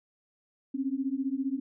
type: beating tone pair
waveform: sine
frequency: 261.6 / 276.6 Hz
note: C4 / C#4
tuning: 0 / -4 cents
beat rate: 15 Hz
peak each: -31 dBFS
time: 0.74-1.6 s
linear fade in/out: 10 ms
effects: none